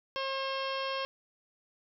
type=harmonic tone; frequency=537 Hz; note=C5; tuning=45 cents sharp; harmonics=1 / 2 / 3 / 4 / 5 / 6 / 7 / 8 / 9 / 10; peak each=-36 / -36 / -43 / -47 / -42 / -41 / -52 / -47 / -51 / -47 dBFS; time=0.16-1.05 s; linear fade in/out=0 ms; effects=none